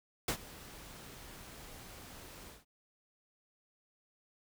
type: noise with ADSR envelope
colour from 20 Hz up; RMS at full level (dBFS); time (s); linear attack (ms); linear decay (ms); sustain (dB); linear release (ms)
pink; -31; 0.28-2.65; 4; 83; -20; 170
effects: none